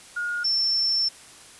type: tone pair in turn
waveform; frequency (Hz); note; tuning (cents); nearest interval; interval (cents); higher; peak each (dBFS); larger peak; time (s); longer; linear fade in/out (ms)
sine; 1431 / 5384; F6 / E8; +42 / +36; octave + major seventh; 2294; second; -25 / -20; second; 0.16-0.44 / 0.44-1.09; second; 10
effects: white hiss -47 dBFS RMS until 1.59 s + resampled to 24000 Hz